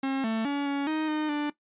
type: tone with pitch steps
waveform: 45% pulse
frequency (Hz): 269.2 / 222.8 / 284 / 281.2 / 312 / 306.5 / 294.8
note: C4 / A3 / C#4 / C#4 / D#4 / D#4 / D4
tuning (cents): +49 / +22 / +42 / +25 / +5 / -26 / +7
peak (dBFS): -26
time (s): 0.03-1.5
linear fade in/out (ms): 5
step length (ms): 210
effects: noise-tail reverb RT60 0.1 s tail -17 dB re dry + resampled to 8000 Hz